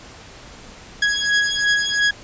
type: beating tone pair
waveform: sawtooth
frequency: 1661.2 / 1664.1 Hz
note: G#6 / G#6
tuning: 0 / +3 cents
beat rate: 2.9 Hz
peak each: -16 dBFS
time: 1.02-2.11 s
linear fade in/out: 5 ms
effects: pink hiss -41 dBFS RMS until 2.23 s + resampled to 16000 Hz